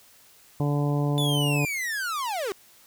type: harmonic tone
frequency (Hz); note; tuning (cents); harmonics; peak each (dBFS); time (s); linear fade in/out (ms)
145; D3; -22; 1 / 2 / 3 / 4 / 5 / 6 / 7; -23 / -29 / -33 / -35 / -37 / -39 / -40; 0.6-1.65; 2
type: linear sweep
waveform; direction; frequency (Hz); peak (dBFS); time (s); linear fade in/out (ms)
45% pulse; down; 3520 to 360; -27; 1.18-2.52; 0
effects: white hiss -55 dBFS RMS until 2.86 s